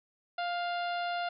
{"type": "harmonic tone with a mistuned harmonic", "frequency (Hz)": 698.5, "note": "F5", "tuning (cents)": 0, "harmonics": [1, 2, 3, 4, 5, 6, 7], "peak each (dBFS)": [-32, -38, -47, -44, -47, -48, -55], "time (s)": [0.38, 1.29], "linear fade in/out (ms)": 5, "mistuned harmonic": 2, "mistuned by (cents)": 16, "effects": []}